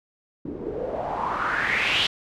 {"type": "noise with low-pass filter sweep", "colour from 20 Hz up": "white", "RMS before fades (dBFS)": -26, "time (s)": [0.45, 2.07], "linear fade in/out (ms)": 5, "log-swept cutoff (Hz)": [290, 3400], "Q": 4.7, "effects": []}